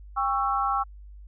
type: chord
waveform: sine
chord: C# diminished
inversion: second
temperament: just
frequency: 798.3 / 1108.7 / 1330.5 Hz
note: G5 / C#6 / E6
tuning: +31 / 0 / +16 cents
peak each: -27 dBFS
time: 0.16-0.84 s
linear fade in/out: 20 ms
effects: added 50 Hz sine -42 dBFS peak until 1.27 s